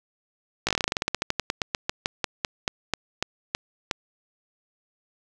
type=slowing click train; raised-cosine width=0.2 ms; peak=-6 dBFS; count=29; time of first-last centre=0.67-3.912 s; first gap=17 ms; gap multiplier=1.12; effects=none